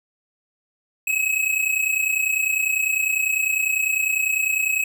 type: tone pair together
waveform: square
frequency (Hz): 2552 / 2582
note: D#7 / E7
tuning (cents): +43 / -37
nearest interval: unison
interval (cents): 20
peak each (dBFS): -22 / -24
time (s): 1.07-4.84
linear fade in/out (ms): 5
effects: none